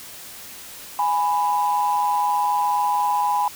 sine tone pair together, 827.9 / 992 Hz, G#5 / B5, -6 / +7 cents, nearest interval minor third, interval 313 cents, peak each -20 dBFS, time 0.99-3.48 s, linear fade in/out 2 ms, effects tanh soft clip ceiling -10 dBFS + white hiss -39 dBFS RMS until 3.55 s

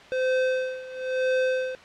square tone with tremolo, 515 Hz, C5, 28 cents flat, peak -21 dBFS, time 0.12-1.75 s, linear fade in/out 0 ms, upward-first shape sine, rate 1 Hz, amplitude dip 85%, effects white hiss -47 dBFS RMS until 1.84 s + low-pass 3000 Hz 12 dB/octave

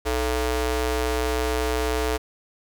sawtooth ring-modulated tone, 248.8 Hz, B3, 13 cents sharp, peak -15 dBFS, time 0.05-2.18 s, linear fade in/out 20 ms, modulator 188 Hz, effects none

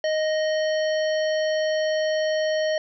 harmonic tone with a mistuned harmonic, 622.3 Hz, D#5, in tune, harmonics 1 / 3 / 5 / 7 / 9, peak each -21 / -31 / -35 / -38 / -40 dBFS, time 0.04-2.78 s, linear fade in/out 2 ms, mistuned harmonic 5, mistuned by -20 cents, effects none

